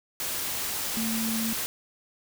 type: tone in noise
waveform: sine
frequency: 224.9 Hz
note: A3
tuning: 38 cents sharp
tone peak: -28 dBFS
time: 0.97-1.53 s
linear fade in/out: 0 ms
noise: white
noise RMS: -31 dBFS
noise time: 0.2-1.66 s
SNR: 0 dB
effects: none